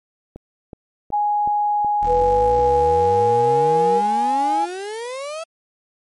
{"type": "click train", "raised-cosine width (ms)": 2, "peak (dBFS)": -21, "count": 7, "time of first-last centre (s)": [0.36, 2.59], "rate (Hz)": 2.69}
{"type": "tone", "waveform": "sine", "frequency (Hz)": 830.6, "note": "G#5", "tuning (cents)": 0, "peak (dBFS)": -16, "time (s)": [1.12, 4.66], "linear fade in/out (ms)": 20}
{"type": "exponential sweep", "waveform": "35% pulse", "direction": "up", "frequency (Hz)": [37.8, 667], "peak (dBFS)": -25, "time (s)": [2.02, 5.44], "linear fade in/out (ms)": 10}
{"type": "tone with pitch glide", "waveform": "sine", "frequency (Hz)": [493.9, 474.1], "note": ["B4", "A#4"], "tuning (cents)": [0, 29], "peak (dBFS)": -16, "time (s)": [2.06, 4.02], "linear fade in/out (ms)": 50, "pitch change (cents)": -71, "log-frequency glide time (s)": [2.42, 3.54]}
{"effects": ["MP3 48 kbps"]}